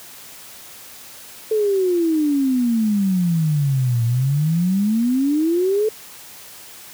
sine exponential two-way sweep, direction down then up, 442.5 to 114.7 to 442.5 Hz, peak -15 dBFS, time 1.51-5.89 s, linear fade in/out 5 ms, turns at 4.04 s, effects white hiss -40 dBFS RMS until 6.93 s + high-pass 60 Hz 12 dB/octave

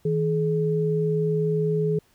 sine tone pair together, 160.12 / 423.9 Hz, D#3 / G#4, +50 / +35 cents, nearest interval octave + perfect fourth, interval 1685 cents, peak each -23 / -23 dBFS, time 0.05-1.99 s, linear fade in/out 5 ms, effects pink hiss -62 dBFS RMS until 2.14 s

